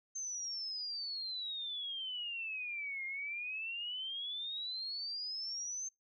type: exponential two-way sweep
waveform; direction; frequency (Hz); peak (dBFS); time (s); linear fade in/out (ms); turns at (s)
sine; down then up; 6330 to 2116 to 6330; -38; 0.15-5.89; 10; 3.05
effects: noise-tail reverb RT60 0.2 s tail -26 dB re dry